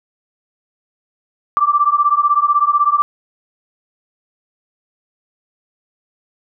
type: beating tone pair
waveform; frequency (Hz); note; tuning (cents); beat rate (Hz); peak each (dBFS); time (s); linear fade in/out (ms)
sine; 1164 / 1180; D6 / D6; -16 / +8; 16; -14; 1.57-3.02; 0
effects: none